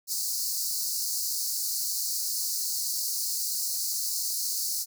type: high-pass noise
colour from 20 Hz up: pink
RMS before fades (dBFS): -30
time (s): 0.07-4.86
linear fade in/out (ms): 50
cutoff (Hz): 4300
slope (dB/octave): 96
effects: none